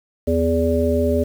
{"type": "harmonic tone with a mistuned harmonic", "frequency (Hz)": 82.9, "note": "E2", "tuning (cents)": 10, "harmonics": [1, 3, 5, 7], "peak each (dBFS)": [-21, -21, -21, -21], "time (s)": [0.27, 1.24], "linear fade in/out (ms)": 10, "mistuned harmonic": 1, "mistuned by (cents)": -42, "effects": ["7-bit"]}